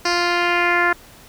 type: tone with low-pass filter sweep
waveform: 10% pulse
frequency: 349.2 Hz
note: F4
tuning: in tune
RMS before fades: -18 dBFS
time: 0.05-0.93 s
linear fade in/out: 5 ms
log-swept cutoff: 5300 to 1700 Hz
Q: 2.5
effects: pink hiss -45 dBFS RMS until 1.28 s